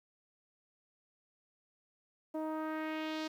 sawtooth tone with low-pass filter sweep, 313 Hz, D#4, 10 cents sharp, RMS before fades -38 dBFS, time 2.34-3.28 s, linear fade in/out 10 ms, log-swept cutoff 720 to 5000 Hz, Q 1.7, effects 11-bit

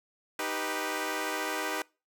10% pulse chord, Eb augmented, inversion none, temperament equal, 311.1 / 392 / 493.9 Hz, Eb4 / G4 / B4, 0 / 0 / 0 cents, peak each -27 dBFS, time 0.39-1.82 s, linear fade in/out 2 ms, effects noise-tail reverb RT60 0.3 s tail -24 dB re dry

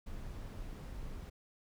brown noise, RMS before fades -44 dBFS, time 0.06-1.3 s, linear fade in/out 10 ms, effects none

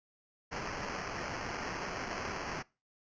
blue noise with sample-and-hold, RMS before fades -39 dBFS, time 0.51-2.63 s, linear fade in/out 20 ms, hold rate 3675 Hz, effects noise-tail reverb RT60 0.3 s tail -23 dB re dry + resampled to 16000 Hz

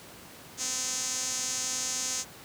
sawtooth tone with band-pass filter, 256.4 Hz, C4, 35 cents flat, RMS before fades -32 dBFS, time 0.57-2.25 s, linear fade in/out 50 ms, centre 6600 Hz, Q 4.2, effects pink hiss -48 dBFS RMS until 2.44 s + high-pass 100 Hz 12 dB/octave

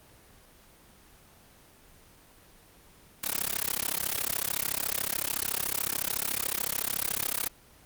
white noise with amplitude modulation, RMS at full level -26 dBFS, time 3.23-7.49 s, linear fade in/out 10 ms, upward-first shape sine, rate 33.8 Hz, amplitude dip 100%, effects pink hiss -56 dBFS RMS until 7.85 s + Opus 24 kbps

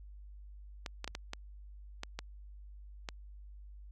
clicks, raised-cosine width 0.2 ms, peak -21 dBFS, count 8, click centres 0.862 / 1.044 / 1.077 / 1.151 / 1.334 / 2.034 / 2.19 / 3.088 s, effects added 50 Hz sine -48 dBFS peak until 3.91 s + AAC 48 kbps

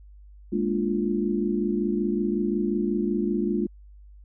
sine chord, Bb dominant seventh, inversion third, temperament equal, 207.7 / 233.1 / 293.7 / 349.2 Hz, Ab3 / Bb3 / D4 / F4, 0 / 0 / 0 / 0 cents, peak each -26 / -30 / -30 / -27 dBFS, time 0.52-3.67 s, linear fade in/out 10 ms, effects added 50 Hz sine -45 dBFS peak until 4.24 s

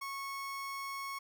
30% pulse tone, 1100 Hz, C#6, 14 cents flat, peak -36 dBFS, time 0.01-1.19 s, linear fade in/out 10 ms, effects none

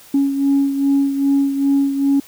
sine beating tone pair, 277.2 / 279.7 Hz, C#4 / C#4, 0 / +16 cents, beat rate 2.5 Hz, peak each -13 / -20 dBFS, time 0.14-2.2 s, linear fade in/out 5 ms, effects tanh soft clip ceiling -8 dBFS + white hiss -44 dBFS RMS until 2.27 s

